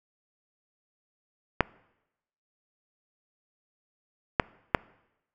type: clicks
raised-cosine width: 0.5 ms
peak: -4 dBFS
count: 3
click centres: 1.607 / 4.398 / 4.748 s
effects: noise-tail reverb RT60 0.9 s tail -23 dB re dry